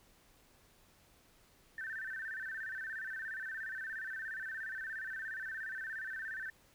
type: tone with vibrato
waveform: sine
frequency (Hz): 1661.2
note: G#6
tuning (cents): 0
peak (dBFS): -39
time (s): 1.78-6.5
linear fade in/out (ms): 2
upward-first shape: square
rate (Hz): 17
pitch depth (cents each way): 130
effects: pink hiss -66 dBFS RMS until 6.74 s